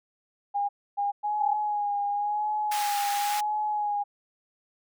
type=tone bursts; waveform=sine; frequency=811 Hz; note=G#5; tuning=41 cents flat; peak=-24 dBFS; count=3; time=0.54-1.55 s; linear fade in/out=20 ms; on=150 ms; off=280 ms
type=tone with vibrato; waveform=sine; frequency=830 Hz; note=G#5; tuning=1 cent flat; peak=-25 dBFS; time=1.23-4.04 s; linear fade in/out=20 ms; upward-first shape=sine; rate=0.95 Hz; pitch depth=37 cents each way
type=high-pass noise; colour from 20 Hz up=pink; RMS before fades=-34 dBFS; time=2.71-3.41 s; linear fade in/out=10 ms; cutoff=1200 Hz; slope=24 dB/octave
effects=none